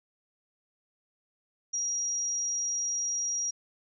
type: tone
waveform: sine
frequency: 5710 Hz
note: F8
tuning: 37 cents sharp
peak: -28 dBFS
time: 1.73-3.51 s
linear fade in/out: 10 ms
effects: none